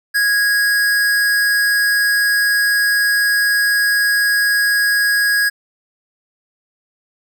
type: tone with amplitude modulation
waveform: square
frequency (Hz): 1654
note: G#6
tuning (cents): -8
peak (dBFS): -12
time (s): 0.14-5.5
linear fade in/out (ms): 20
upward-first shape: sine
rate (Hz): 222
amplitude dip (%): 30
effects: none